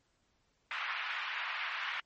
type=band-pass noise; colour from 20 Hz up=white; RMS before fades=-38 dBFS; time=0.71-2 s; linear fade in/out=2 ms; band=1000 to 2600 Hz; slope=24 dB/octave; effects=pink hiss -75 dBFS RMS until 2.05 s + MP3 32 kbps